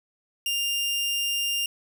sawtooth tone, 2800 Hz, F7, 4 cents sharp, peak -21 dBFS, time 0.46-1.66 s, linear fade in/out 2 ms, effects none

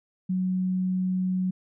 sine tone, 185 Hz, F#3, in tune, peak -23 dBFS, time 0.29-1.51 s, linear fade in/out 10 ms, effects none

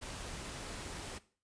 pink noise, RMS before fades -44 dBFS, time 0.01-1.19 s, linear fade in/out 20 ms, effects noise-tail reverb RT60 0.4 s tail -17 dB re dry + resampled to 22050 Hz

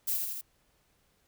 violet noise with echo, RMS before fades -30 dBFS, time 0.07-0.17 s, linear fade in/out 10 ms, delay 81 ms, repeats 3, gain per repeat -3 dB, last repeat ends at 0.413 s, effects pink hiss -70 dBFS RMS until 1.27 s

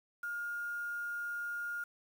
sine tone with quantisation, 1419 Hz, F6, 27 cents sharp, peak -36 dBFS, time 0.23-1.84 s, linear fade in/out 5 ms, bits 9, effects none

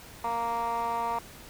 15% pulse tone with band-pass filter, 232.9 Hz, A#3, 1 cent flat, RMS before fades -30 dBFS, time 0.24-1.19 s, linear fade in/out 5 ms, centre 1000 Hz, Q 3.7, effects pink hiss -48 dBFS RMS until 1.49 s

